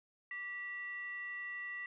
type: tone with frequency modulation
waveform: sine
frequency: 1952 Hz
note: B6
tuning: 21 cents flat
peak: -40 dBFS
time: 0.31-1.86 s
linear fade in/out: 2 ms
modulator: 785 Hz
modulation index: 0.37
effects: none